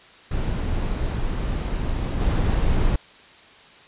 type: noise with level steps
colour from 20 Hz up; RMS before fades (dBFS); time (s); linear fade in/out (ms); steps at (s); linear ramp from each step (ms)
brown; -24 / -20; 0.31-2.96; 5; 2.2; 2
effects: white hiss -48 dBFS RMS until 3.87 s + resampled to 8000 Hz